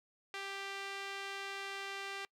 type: tone with band-pass filter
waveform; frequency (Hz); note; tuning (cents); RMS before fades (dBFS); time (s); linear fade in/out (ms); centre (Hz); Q
sawtooth; 393.8; G4; +8; -43; 0.34-2.25; 0; 2500; 0.98
effects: noise-tail reverb RT60 0.1 s tail -25 dB re dry